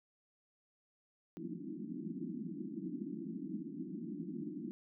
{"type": "band-pass noise", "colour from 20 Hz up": "white", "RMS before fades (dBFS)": -43, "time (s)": [1.37, 4.71], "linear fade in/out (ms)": 0, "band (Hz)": [160, 340], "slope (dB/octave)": 96, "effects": []}